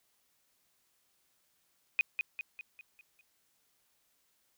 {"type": "tone with echo", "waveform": "sine", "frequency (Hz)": 2489, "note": "D#7", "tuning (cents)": 0, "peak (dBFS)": -23, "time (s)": [1.99, 2.01], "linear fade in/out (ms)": 0, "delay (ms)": 200, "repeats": 6, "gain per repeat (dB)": -6, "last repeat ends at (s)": 3.21, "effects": ["white hiss -74 dBFS RMS until 4.57 s"]}